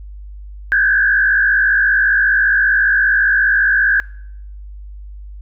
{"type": "tone with frequency modulation", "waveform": "sine", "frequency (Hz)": 1603, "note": "G6", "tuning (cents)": 38, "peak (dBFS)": -10, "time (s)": [0.72, 4], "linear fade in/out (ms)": 0, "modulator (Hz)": 57.4, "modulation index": 1.5, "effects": ["noise-tail reverb RT60 0.7 s tail -22 dB re dry", "added 50 Hz sine -30 dBFS peak until 5.41 s"]}